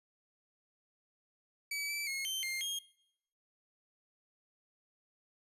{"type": "tone with pitch steps", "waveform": "sawtooth", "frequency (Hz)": [2288, 2318, 2165, 3108, 2114, 3244], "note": ["D7", "D7", "C#7", "G7", "C7", "G#7"], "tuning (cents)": [-46, -23, -41, -16, 17, -41], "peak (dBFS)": -32, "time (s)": [1.71, 2.79], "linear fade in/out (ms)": 5, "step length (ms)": 180, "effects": ["noise-tail reverb RT60 0.8 s tail -24 dB re dry", "resampled to 32000 Hz"]}